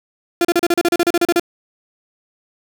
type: tone bursts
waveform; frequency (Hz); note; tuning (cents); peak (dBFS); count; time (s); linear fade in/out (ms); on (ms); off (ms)
35% pulse; 344.8; F4; -22; -10; 14; 0.41-1.397; 2; 38; 35
effects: 8-bit